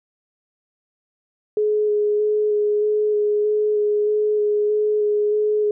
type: tone with vibrato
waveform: sine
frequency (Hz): 420.6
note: G#4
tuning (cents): +22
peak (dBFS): -16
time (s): 1.57-5.71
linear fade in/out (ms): 2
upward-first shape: square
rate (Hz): 1.6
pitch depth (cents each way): 11
effects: none